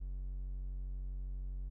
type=tone; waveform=triangle; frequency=46.25 Hz; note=F#1; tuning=in tune; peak=-36 dBFS; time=0-1.7 s; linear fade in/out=20 ms; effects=none